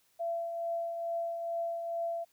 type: tone with tremolo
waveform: sine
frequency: 675 Hz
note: E5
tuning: 41 cents sharp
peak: -30 dBFS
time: 0.19-2.25 s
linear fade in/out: 20 ms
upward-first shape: triangle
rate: 2.3 Hz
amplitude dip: 45%
effects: white hiss -70 dBFS RMS until 2.32 s